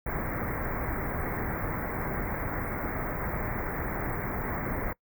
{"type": "band-stop noise", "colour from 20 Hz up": "pink", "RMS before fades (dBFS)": -32, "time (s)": [0.06, 4.93], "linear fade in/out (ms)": 5, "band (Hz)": [2200, 15000], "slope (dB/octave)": 96, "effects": ["noise-tail reverb RT60 0.1 s tail -23 dB re dry"]}